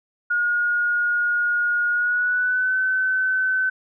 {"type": "tone with pitch glide", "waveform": "sine", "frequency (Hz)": [1436, 1521.4], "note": ["F6", "F#6"], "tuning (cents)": [48, 48], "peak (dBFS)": -18, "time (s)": [0.3, 3.7], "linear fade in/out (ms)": 10, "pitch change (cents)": 100, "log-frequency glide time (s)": [1.9, 2.77], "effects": []}